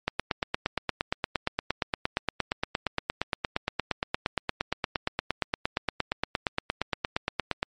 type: click train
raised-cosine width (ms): 0.3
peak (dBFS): -9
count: 66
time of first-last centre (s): 0.08-7.629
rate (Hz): 8.61
effects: MP3 48 kbps